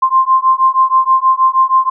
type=beating tone pair; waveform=sine; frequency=1046.5 / 1052.8 Hz; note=C6 / C6; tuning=0 / +10 cents; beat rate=6.3 Hz; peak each=-11 dBFS; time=0.02-1.9 s; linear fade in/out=10 ms; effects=none